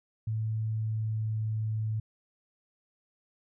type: tone with pitch glide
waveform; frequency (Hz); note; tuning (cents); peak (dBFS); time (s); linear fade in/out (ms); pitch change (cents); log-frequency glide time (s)
sine; 110 to 109.24; A2 to A2; 0 to -12; -28; 0.27-2; 5; -12; 0.67-1.4
effects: none